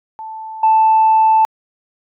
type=tone with level steps; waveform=sine; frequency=880 Hz; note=A5; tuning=in tune; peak=-26 / -7 dBFS; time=0.19-1.45 s; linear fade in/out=0 ms; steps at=0.63 s; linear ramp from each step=5 ms; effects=tanh soft clip ceiling -4 dBFS